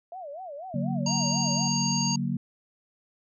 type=tone with vibrato; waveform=sine; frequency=655 Hz; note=E5; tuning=11 cents flat; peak=-36 dBFS; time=0.12-1.68 s; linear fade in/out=2 ms; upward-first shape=sine; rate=4.1 Hz; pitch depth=270 cents each way
type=chord; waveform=sine; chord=D augmented; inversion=none; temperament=equal with one note detuned; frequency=143.98 / 185 / 233.1 Hz; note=D3 / F#3 / A#3; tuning=-34 / 0 / 0 cents; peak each=-30 dBFS; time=0.74-2.37 s; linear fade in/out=5 ms
type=harmonic tone; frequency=933 Hz; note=A#5; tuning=1 cent sharp; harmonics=1 / 3 / 5 / 7; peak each=-33 / -38 / -30 / -30 dBFS; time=1.06-2.16 s; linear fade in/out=5 ms
effects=none